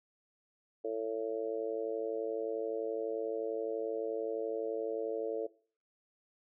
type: harmonic tone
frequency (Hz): 111.6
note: A2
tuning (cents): +25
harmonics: 3 / 4 / 5 / 6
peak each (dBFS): -42 / -34 / -39 / -45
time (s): 0.84-5.47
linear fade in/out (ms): 10
effects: noise-tail reverb RT60 0.4 s tail -18 dB re dry